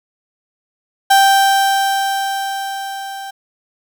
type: tone with level ramp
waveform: 35% pulse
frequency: 784 Hz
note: G5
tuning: in tune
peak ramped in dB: -5 to -25 dBFS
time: 1.1-3.31 s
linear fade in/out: 10 ms
effects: none